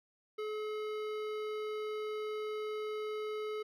sine tone with hard clipping, 427.5 Hz, A4, 50 cents flat, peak -38 dBFS, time 0.38-3.63 s, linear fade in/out 10 ms, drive 15 dB, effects none

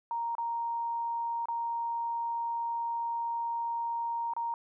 sine tone with dropouts, 932.3 Hz, A#5, in tune, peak -30 dBFS, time 0.11-4.54 s, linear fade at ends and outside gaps 1 ms, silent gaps 0.352-0.382 / 1.456-1.485 / 4.336-4.365 s, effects none

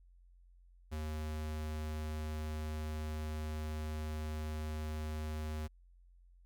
square tone, 77.2 Hz, D#2, 13 cents flat, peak -38 dBFS, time 0.91-5.68 s, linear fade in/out 20 ms, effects added 44 Hz sine -59 dBFS peak until 6.45 s

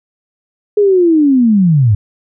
sine linear sweep, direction down, 422.1 to 96.2 Hz, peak -6 dBFS, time 0.77-1.95 s, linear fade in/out 5 ms, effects none

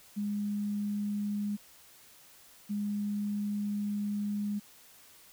sine tone pair in turn, 205.7 / 205.7 Hz, G#3 / G#3, -16 / -16 cents, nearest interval unison, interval 0 cents, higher neither, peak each -30 / -30 dBFS, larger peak neither, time 0.16-1.57 / 2.69-4.6 s, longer second, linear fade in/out 20 ms, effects white hiss -57 dBFS RMS until 5.32 s

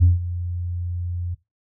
sine tone with ADSR envelope, 87.8 Hz, F2, 10 cents sharp, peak -8 dBFS, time 0-1.35 s, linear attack 28 ms, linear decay 160 ms, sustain -16 dB, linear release 14 ms, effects noise-tail reverb RT60 0.2 s tail -18 dB re dry + tanh soft clip ceiling -7 dBFS

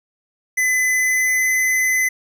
square tone with pitch glide, 2016 to 2028 Hz, B6 to B6, +35 to +45 cents, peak -16 dBFS, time 0.57-2.09 s, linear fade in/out 10 ms, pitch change +10 cents, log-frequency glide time 0.93-1.45 s, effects none

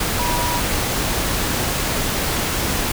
sine tone in noise, 967 Hz, B5, 37 cents flat, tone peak -23 dBFS, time 0.19-0.6 s, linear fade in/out 5 ms, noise pink, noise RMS -21 dBFS, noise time 0-2.92 s, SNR -5 dB, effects none

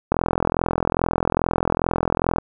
click train, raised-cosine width 1 ms, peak -4 dBFS, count 97, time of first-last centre 0.12-2.384 s, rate 42.4 Hz, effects none

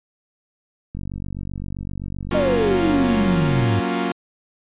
click train, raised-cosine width 5 ms, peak -18 dBFS, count 129, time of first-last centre 0.95-3.633 s, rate 47.7 Hz
sawtooth chord, Gb major seventh, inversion none, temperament equal, 185 / 233.1 / 277.2 / 349.2 Hz, Gb3 / Bb3 / Db4 / F4, 0 / 0 / 0 / 0 cents, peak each -22 dBFS, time 2.31-4.12 s, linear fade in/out 5 ms
sine exponential sweep, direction down, 628 to 98 Hz, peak -17 dBFS, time 2.34-3.8 s, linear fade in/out 10 ms
effects resampled to 8000 Hz

